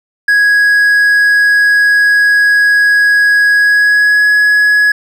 triangle tone with pitch glide, 1661.2 to 1680.5 Hz, G#6 to G#6, 0 to +20 cents, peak -4 dBFS, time 0.28-4.92 s, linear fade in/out 5 ms, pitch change +20 cents, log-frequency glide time 3.55-4.27 s, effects none

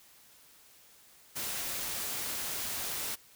white noise, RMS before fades -36 dBFS, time 1.35-3.16 s, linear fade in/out 20 ms, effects white hiss -59 dBFS RMS until 3.35 s

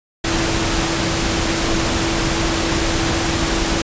sine tone in noise, 330.9 Hz, E4, 7 cents sharp, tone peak -23 dBFS, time 0.24-3.82 s, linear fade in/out 5 ms, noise pink, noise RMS -19 dBFS, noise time 0.24-3.82 s, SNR -7 dB, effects resampled to 16000 Hz

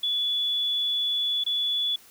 sine tone with dropouts, 3429 Hz, A7, 45 cents flat, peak -23 dBFS, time 0.03-1.96 s, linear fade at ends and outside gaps 5 ms, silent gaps 1.439-1.463 s, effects white hiss -53 dBFS RMS until 2.1 s

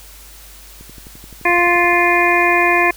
click train, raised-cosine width 3 ms, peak -26 dBFS, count 14, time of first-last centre 0.81-1.931 s, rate 11.6 Hz
harmonic tone, 349.2 Hz, F4, in tune, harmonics 1 / 2 / 3 / 5 / 6 / 7, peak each -18 / -18 / -18 / -18 / -18 / -18 dBFS, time 1.45-2.91 s, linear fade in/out 5 ms
effects added 50 Hz sine -41 dBFS peak until 2.96 s + white hiss -41 dBFS RMS until 2.96 s

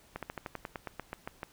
slowing click train, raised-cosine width 0.5 ms, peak -22 dBFS, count 13, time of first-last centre 0.16-1.431 s, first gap 67 ms, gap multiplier 1.08, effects pink hiss -61 dBFS RMS until 1.52 s

